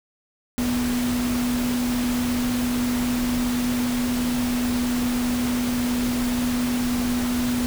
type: tone in noise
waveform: sine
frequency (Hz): 245.1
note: B3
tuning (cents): -13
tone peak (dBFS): -21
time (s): 0.58-7.66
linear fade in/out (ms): 0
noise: pink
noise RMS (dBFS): -30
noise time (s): 0.58-7.66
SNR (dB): +6
effects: none